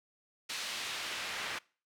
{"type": "noise with band-pass filter sweep", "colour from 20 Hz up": "pink", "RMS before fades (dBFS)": -39, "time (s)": [0.49, 1.59], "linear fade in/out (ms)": 10, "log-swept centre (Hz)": [3900, 2100], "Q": 0.9, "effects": ["noise-tail reverb RT60 0.4 s tail -24 dB re dry"]}